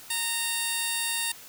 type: tone with band-pass filter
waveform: 15% pulse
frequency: 923 Hz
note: A#5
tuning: 17 cents flat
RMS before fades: -29 dBFS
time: 0.1-1.32 s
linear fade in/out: 5 ms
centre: 10000 Hz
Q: 0.63
effects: white hiss -47 dBFS RMS until 1.48 s